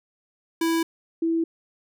square / sine tone pair in turn, 329.6 / 329.6 Hz, E4 / E4, 0 / 0 cents, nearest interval unison, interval 0 cents, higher neither, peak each -21 / -20 dBFS, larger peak second, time 0.61-0.83 / 1.22-1.44 s, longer neither, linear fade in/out 5 ms, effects none

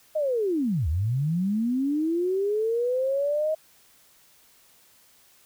sine linear two-way sweep, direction down then up, 634 to 71.1 to 634 Hz, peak -22 dBFS, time 0.15-3.55 s, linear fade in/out 10 ms, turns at 0.88 s, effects white hiss -58 dBFS RMS until 5.45 s

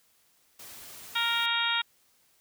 white noise, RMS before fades -46 dBFS, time 0.59-1.46 s, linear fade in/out 5 ms
harmonic tone, 466.2 Hz, A#4, in tune, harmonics 2 / 3 / 4 / 5 / 6 / 7 / 8, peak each -34 / -31 / -35 / -34 / -35 / -32 / -31 dBFS, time 1.15-1.82 s, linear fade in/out 10 ms
effects white hiss -66 dBFS RMS until 2.4 s

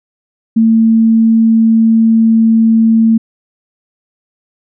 sine tone, 224.9 Hz, A3, 38 cents sharp, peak -5 dBFS, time 0.56-3.18 s, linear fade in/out 10 ms, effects none

